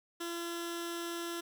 15% pulse tone with notch filter, 340.6 Hz, F4, 43 cents flat, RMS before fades -39 dBFS, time 0.2-1.41 s, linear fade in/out 10 ms, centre 800 Hz, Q 0.88, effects none

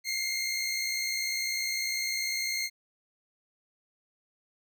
20% pulse tone pair together, 2093 / 2153 Hz, C7 / C7, 0 / +49 cents, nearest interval unison, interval 49 cents, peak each -27 dBFS, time 0.04-2.7 s, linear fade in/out 50 ms, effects none

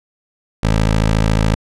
15% pulse tone, 54 Hz, A1, 32 cents flat, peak -6 dBFS, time 0.63-1.55 s, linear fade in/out 5 ms, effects low-pass 8000 Hz 12 dB/octave

